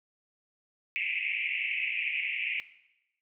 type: band-pass noise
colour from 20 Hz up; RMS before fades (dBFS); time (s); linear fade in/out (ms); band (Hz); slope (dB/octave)
white; -32; 0.96-2.6; 0; 2100 to 2700; 96
effects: noise-tail reverb RT60 0.9 s tail -17 dB re dry